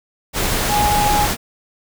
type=tone in noise; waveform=sine; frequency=830.6 Hz; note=G#5; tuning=in tune; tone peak=-15 dBFS; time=0.68-1.28 s; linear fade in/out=50 ms; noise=pink; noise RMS=-19 dBFS; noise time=0.33-1.37 s; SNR=+1 dB; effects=none